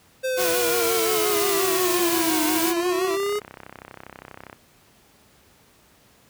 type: linear two-way sweep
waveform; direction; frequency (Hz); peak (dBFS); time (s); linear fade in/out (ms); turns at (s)
square; down then up; 523.3 to 305.8 to 420.1; -23; 0.23-3.4; 20; 2.45
type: noise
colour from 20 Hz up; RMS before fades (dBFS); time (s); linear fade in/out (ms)
white; -26; 0.36-2.74; 50
type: tone with vibrato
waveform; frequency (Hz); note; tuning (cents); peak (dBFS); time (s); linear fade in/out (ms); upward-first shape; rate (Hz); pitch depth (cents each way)
20% pulse; 349.2; F4; 0; -22; 0.37-3.17; 20; sine; 5.7; 93
type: click train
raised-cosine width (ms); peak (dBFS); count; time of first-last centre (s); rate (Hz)
0.5; -23; 69; 2.43-4.529; 32.4
effects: pink hiss -56 dBFS RMS until 6.29 s + high-pass 60 Hz 12 dB/octave